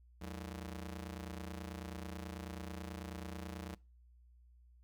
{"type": "ring-modulated tone", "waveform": "sawtooth", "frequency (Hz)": 130.81, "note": "C3", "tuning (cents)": 0, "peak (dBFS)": -36, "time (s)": [0.21, 3.75], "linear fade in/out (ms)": 10, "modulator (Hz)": 50.8, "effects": ["noise-tail reverb RT60 0.3 s tail -23 dB re dry", "added 60 Hz sine -60 dBFS peak until 4.83 s"]}